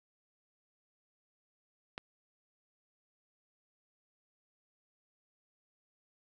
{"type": "click", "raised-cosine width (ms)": 0.3, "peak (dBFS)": -23, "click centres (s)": 1.979, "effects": []}